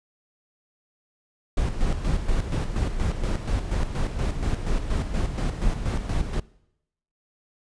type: noise with tremolo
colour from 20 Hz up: brown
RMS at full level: -23 dBFS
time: 1.57-6.4 s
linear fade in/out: 5 ms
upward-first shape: square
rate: 4.2 Hz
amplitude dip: 55%
effects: noise-tail reverb RT60 0.8 s tail -22 dB re dry + resampled to 22050 Hz